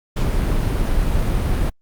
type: noise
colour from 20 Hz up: brown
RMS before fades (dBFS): -18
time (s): 0.16-1.7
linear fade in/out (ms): 10
effects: Opus 48 kbps